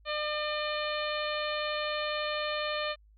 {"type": "harmonic tone", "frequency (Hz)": 602, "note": "D5", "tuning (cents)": 43, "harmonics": [1, 2, 3, 4, 5, 6, 7], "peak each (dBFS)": [-33, -36, -38, -39, -40, -41, -41], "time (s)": [0.05, 2.96], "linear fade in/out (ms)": 50, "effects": ["added 52 Hz sine -56 dBFS peak until 3.17 s", "MP3 96 kbps"]}